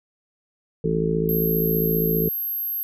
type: harmonic tone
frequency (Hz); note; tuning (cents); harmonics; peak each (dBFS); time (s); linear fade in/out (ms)
55; A1; 0; 1 / 3 / 4 / 5 / 6 / 7 / 8; -34 / -23 / -31 / -33 / -33 / -28 / -24; 0.84-2.29; 5
type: tone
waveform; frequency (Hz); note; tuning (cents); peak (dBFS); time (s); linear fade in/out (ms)
sine; 12544; G9; 0; -24; 1.29-2.83; 0
effects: none